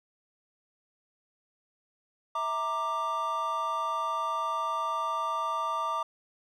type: tone cluster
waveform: triangle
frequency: 651 / 929 / 1181 Hz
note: E5 / A#5 / D6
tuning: -22 / -6 / +9 cents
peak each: -36 / -32 / -28 dBFS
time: 2.35-6.03 s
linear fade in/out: 5 ms
effects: none